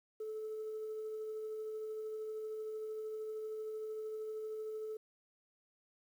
sine tone with tremolo, 434.2 Hz, A4, 23 cents flat, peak -37 dBFS, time 0.2-4.97 s, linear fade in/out 5 ms, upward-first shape sine, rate 13 Hz, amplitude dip 25%, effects tanh soft clip ceiling -36 dBFS + 11-bit

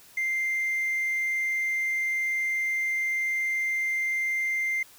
triangle tone, 2093 Hz, C7, in tune, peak -22 dBFS, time 0.17-4.83 s, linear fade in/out 5 ms, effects tanh soft clip ceiling -20 dBFS + white hiss -53 dBFS RMS until 4.98 s

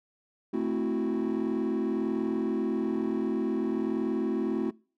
triangle chord, F# half-diminished seventh, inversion first, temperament equal, 220 / 261.6 / 329.6 / 370 Hz, A3 / C4 / E4 / F#4, 0 / 0 / 0 / 0 cents, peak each -29 dBFS, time 0.53-4.71 s, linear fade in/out 10 ms, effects noise-tail reverb RT60 0.4 s tail -25 dB re dry + tanh soft clip ceiling -20 dBFS

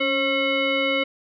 sine tone with frequency modulation, 1354 Hz, E6, 46 cents sharp, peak -19 dBFS, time 0-1.04 s, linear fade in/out 10 ms, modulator 816 Hz, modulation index 2, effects none

